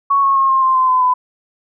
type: tone with pitch steps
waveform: sine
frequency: 1111 / 1095.1 / 1079.4 / 1063.9 / 1048.6 / 1033.6 / 1018.8 / 1004.2 Hz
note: C#6 / C#6 / C#6 / C6 / C6 / C6 / C6 / B5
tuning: +4 / -21 / -46 / +29 / +3 / -21 / -46 / +29 cents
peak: -10 dBFS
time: 0.1-1.14 s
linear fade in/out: 10 ms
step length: 130 ms
effects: none